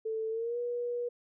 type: tone with pitch glide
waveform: sine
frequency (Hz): 442.4 to 482.4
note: A4 to B4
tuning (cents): +9 to -41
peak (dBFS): -31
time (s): 0.05-1.09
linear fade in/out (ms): 10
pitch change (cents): +150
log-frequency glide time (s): 0.3-0.58
effects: none